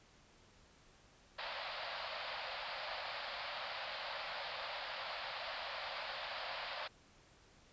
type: band-pass noise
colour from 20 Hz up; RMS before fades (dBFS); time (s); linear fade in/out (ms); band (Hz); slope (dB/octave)
pink; -44; 1.38-6.88; 10; 530 to 4900; 96
effects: pink hiss -65 dBFS RMS until 7.72 s + resampled to 16000 Hz